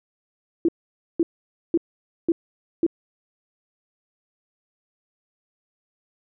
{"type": "tone bursts", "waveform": "sine", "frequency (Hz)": 333.9, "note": "E4", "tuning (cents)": 22, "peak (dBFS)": -15, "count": 5, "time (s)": [0.65, 2.865], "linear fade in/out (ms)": 2, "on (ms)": 35, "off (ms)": 510, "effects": []}